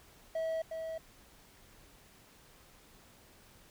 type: tone with echo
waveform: triangle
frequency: 647 Hz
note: E5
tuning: 32 cents flat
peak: -30 dBFS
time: 0.35-0.62 s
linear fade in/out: 5 ms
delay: 360 ms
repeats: 1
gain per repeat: -5 dB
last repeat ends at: 0.98 s
effects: pink hiss -60 dBFS RMS until 3.7 s